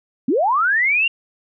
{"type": "linear sweep", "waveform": "sine", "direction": "up", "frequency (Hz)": [219.8, 2822], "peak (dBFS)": -14, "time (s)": [0.28, 1.08], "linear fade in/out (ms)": 5, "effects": []}